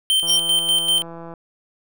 square tone with tremolo, 3112 Hz, G7, 13 cents flat, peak -15 dBFS, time 0.1-1.02 s, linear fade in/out 0 ms, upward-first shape square, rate 5.1 Hz, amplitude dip 50%
click train, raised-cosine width 1 ms, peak -23 dBFS, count 186, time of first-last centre 0.23-1.338 s, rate 167 Hz
sawtooth tone, 5620 Hz, F8, 10 cents sharp, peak -19 dBFS, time 0.27-0.38 s, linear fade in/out 20 ms
effects none

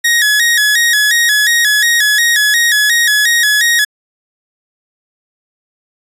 sawtooth tone with vibrato, 1784 Hz, A6, 23 cents sharp, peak -5 dBFS, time 0.04-3.85 s, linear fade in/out 10 ms, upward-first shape square, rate 2.8 Hz, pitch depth 88 cents each way, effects resampled to 32000 Hz

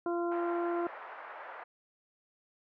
harmonic tone, 344.5 Hz, F4, 24 cents flat, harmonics 1 / 2 / 3 / 4, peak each -31 / -37 / -41 / -43 dBFS, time 0.06-0.87 s, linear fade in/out 2 ms
pink band-pass noise, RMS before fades -46 dBFS, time 0.31-1.64 s, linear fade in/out 10 ms, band 600 to 1800 Hz, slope 24 dB/octave
effects none

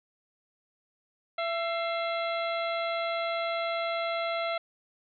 harmonic tone with a mistuned harmonic, 670 Hz, E5, 28 cents sharp, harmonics 1 / 2 / 3 / 4 / 5 / 6, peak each -30 / -35 / -36 / -44 / -42 / -43 dBFS, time 1.38-4.58 s, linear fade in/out 5 ms, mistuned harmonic 3, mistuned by +80 cents, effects none

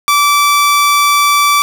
sawtooth tone, 1160 Hz, D6, 22 cents flat, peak -4 dBFS, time 0.08-1.62 s, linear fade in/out 0 ms, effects none

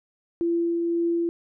sine tone with tremolo, 339.2 Hz, E4, 50 cents sharp, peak -20 dBFS, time 0.41-1.29 s, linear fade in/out 0 ms, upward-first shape triangle, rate 1.9 Hz, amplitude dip 25%, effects none

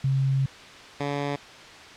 sine / 10% pulse tone pair in turn, 134.9 / 142.92 Hz, C#3 / D3, -47 / -47 cents, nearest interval minor second, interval 100 cents, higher second, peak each -20 / -18 dBFS, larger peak second, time 0.04-0.46 / 1-1.36 s, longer first, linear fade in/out 5 ms, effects white hiss -44 dBFS RMS until 1.96 s + low-pass 4000 Hz 12 dB/octave

